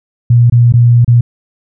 sine tone with dropouts, 119.6 Hz, A#2, 45 cents sharp, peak -3 dBFS, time 0.3-1.21 s, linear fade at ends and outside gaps 5 ms, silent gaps 0.499-0.522 / 0.724-0.737 / 1.047-1.078 s, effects none

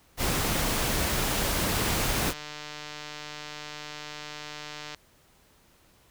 pink noise, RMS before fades -27 dBFS, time 0.17-2.34 s, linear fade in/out 50 ms
click train, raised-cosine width 0.2 ms, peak -21 dBFS, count 488, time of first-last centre 1.7-4.947 s, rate 150 Hz
effects pink hiss -61 dBFS RMS until 6.1 s

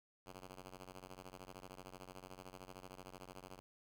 5% pulse ring-modulated tone, 92.5 Hz, F#2, in tune, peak -38 dBFS, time 0.26-3.6 s, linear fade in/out 0 ms, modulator 52.9 Hz, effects none

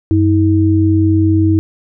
sine tone pair together, 95.2 / 320.2 Hz, F#2 / D#4, +50 / +50 cents, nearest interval octave + major sixth, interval 2100 cents, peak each -11 dBFS, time 0.11-1.59 s, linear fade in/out 0 ms, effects none

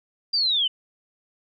sine linear sweep, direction down, 4800 to 2960 Hz, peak -19 dBFS, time 0.33-0.68 s, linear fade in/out 10 ms, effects none

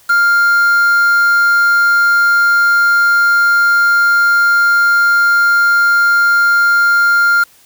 triangle tone with quantisation, 1400 Hz, F6, 4 cents sharp, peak -6 dBFS, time 0.09-7.44 s, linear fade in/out 10 ms, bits 4, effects white hiss -47 dBFS RMS until 7.65 s

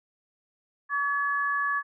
sine tone pair together, 1137 / 1703.6 Hz, C#6 / G#6, +44 / +44 cents, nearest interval perfect fifth, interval 700 cents, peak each -27 dBFS, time 0.89-1.83 s, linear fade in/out 50 ms, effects none

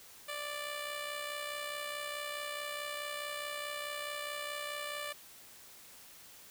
10% pulse tone with amplitude modulation, 587.3 Hz, D5, in tune, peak -28 dBFS, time 0.28-5.13 s, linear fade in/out 10 ms, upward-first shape sine, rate 64.7 Hz, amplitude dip 45%, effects white hiss -55 dBFS RMS until 6.5 s

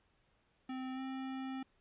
square tone with pitch glide, 259.5 to 263.9 Hz, C4 to C4, -14 to +15 cents, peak -40 dBFS, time 0.69-1.63 s, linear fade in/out 5 ms, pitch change +29 cents, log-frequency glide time 0.94-1 s, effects pink hiss -74 dBFS RMS until 1.8 s + resampled to 8000 Hz

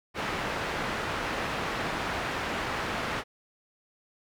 white low-pass noise, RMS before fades -32 dBFS, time 0.14-3.24 s, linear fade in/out 50 ms, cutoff 1800 Hz, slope 12 dB/octave, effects none

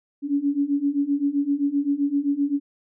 sine beating tone pair, 279.5 / 287.2 Hz, C#4 / D4, +14 / -39 cents, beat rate 7.7 Hz, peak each -24 / -22 dBFS, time 0.22-2.6 s, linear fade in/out 50 ms, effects none

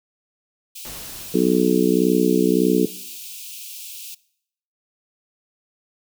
white high-pass noise, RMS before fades -36 dBFS, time 0.75-4.15 s, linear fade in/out 10 ms, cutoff 2400 Hz, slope 96 dB/octave
pink noise with exponential decay, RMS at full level -37 dBFS, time 0.85-3.11 s, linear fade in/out 1 ms, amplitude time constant 490 ms
harmonic tone, 61.74 Hz, B1, in tune, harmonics 3 / 4 / 5 / 6 / 7, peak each -21 / -21 / -21 / -21 / -21 dBFS, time 1.34-2.86 s, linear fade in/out 5 ms
effects noise-tail reverb RT60 0.7 s tail -21 dB re dry

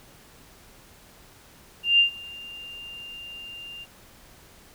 sine tone with ADSR envelope, 2794 Hz, F7, in tune, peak -13 dBFS, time 1.83-3.86 s, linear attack 160 ms, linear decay 110 ms, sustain -24 dB, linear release 35 ms, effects pink hiss -52 dBFS RMS until 4.74 s

